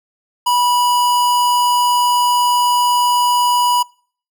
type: tone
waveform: square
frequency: 978 Hz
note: B5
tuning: 17 cents flat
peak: -13 dBFS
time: 0.46-3.83 s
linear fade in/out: 10 ms
effects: noise-tail reverb RT60 0.5 s tail -25 dB re dry